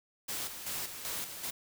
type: noise with tremolo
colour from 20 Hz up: white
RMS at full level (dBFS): -37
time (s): 0.28-1.51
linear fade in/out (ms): 10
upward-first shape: square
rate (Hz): 2.6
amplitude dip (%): 55
effects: none